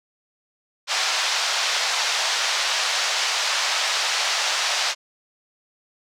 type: band-pass noise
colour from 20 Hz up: white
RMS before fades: -23 dBFS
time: 0.87-4.95 s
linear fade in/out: 50 ms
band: 630 to 5800 Hz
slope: 24 dB/octave
effects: none